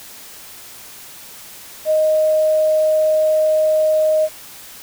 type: tone with quantisation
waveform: sine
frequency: 622.3 Hz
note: D#5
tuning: in tune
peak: -12 dBFS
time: 1.85-4.29 s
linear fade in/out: 50 ms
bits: 7
effects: white hiss -38 dBFS RMS until 4.82 s